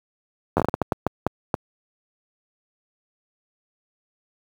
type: slowing click train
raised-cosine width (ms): 1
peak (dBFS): -5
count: 12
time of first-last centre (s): 0.57-1.542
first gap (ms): 11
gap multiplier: 1.38
effects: high-pass 80 Hz 12 dB/octave + 7-bit